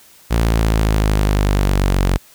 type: exponential sweep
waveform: sawtooth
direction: down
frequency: 57.2 to 45.83 Hz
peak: -9 dBFS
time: 0.3-2.18 s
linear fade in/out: 20 ms
effects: white hiss -47 dBFS RMS until 2.34 s